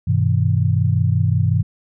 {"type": "chord", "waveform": "sine", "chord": "G augmented", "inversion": "none", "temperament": "equal with one note detuned", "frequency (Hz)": [98, 123.47, 159.38], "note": ["G2", "B2", "D#3"], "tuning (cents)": [0, 0, 42], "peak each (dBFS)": [-17, -18, -20], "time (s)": [0.07, 1.63], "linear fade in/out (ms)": 10, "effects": []}